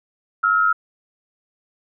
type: tone pair together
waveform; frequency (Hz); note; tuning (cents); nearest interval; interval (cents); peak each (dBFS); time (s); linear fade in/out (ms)
sine; 1301.4 / 1400; E6 / F6; -23 / +4; minor second; 127; -17; 0.43-0.73; 10
effects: none

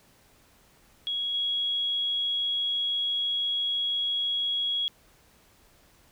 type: tone with level steps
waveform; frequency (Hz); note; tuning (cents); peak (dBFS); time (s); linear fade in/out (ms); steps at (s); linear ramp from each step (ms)
sine; 3322; G#7; 0; -27 / -25; 1.07-4.88; 0; 1.34; 5
effects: pink hiss -60 dBFS RMS until 6.11 s

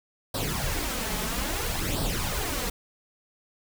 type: noise with flanger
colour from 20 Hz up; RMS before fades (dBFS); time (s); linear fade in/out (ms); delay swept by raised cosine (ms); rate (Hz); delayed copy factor
pink; -29; 0.34-2.7; 5; 0.22 to 4.72; 0.6; +0.65
effects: none

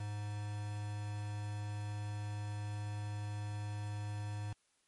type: tone with quantisation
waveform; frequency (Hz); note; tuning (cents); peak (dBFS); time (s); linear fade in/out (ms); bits
triangle; 103.9; G#2; +1; -36; 0-4.53; 5; 8
effects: white hiss -75 dBFS RMS until 4.87 s + MP3 48 kbps

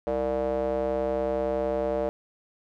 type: tone with band-pass filter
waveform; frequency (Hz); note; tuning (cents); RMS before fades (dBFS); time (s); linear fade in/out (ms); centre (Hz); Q
square; 65.41; C2; 0; -27; 0.07-2.09; 0; 550; 5
effects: none

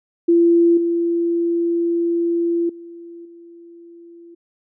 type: tone with level steps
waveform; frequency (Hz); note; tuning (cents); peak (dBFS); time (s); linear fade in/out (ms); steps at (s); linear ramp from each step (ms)
sine; 340; F4; -46; -10 / -16 / -34 / -39; 0.28-4.35; 10; 0.77 / 2.69 / 3.25; 5
effects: none

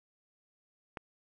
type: click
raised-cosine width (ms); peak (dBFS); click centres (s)
0.5; -24; 0.972
effects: none

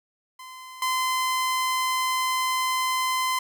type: tone with level steps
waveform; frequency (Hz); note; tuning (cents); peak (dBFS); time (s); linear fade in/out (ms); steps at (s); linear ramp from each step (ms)
sawtooth; 1030; C6; -28; -36 / -19; 0.39-3.39; 5; 0.82; 2
effects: none

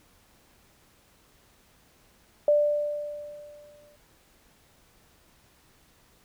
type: tone with exponential decay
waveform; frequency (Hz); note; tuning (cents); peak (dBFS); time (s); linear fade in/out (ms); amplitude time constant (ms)
sine; 590; D5; +8; -16; 2.48-3.96; 2; 320
effects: pink hiss -61 dBFS RMS until 6.24 s

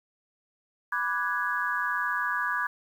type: chord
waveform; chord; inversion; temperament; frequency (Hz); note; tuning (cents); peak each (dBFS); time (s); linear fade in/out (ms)
sine; G# half-diminished seventh; first; equal; 987.8 / 1174.7 / 1480 / 1661.2; B5 / D6 / F#6 / G#6; 0 / 0 / 0 / 0; -33 / -32 / -33 / -29; 0.92-2.67; 5
effects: 9-bit

